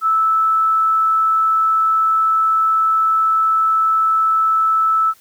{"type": "tone", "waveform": "sine", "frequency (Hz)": 1312, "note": "E6", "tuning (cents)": -9, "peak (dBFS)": -12, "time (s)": [0.01, 5.14], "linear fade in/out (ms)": 50, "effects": ["white hiss -51 dBFS RMS until 5.2 s"]}